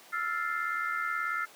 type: chord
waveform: sine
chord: F major seventh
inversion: third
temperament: equal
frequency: 1318.5 / 1396.9 / 1760 / 2093 Hz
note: E6 / F6 / A6 / C7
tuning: 0 / 0 / 0 / 0 cents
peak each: -34 / -33 / -38 / -37 dBFS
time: 0.12-1.46 s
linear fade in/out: 20 ms
effects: pink hiss -53 dBFS RMS until 1.55 s + high-pass 400 Hz 12 dB/octave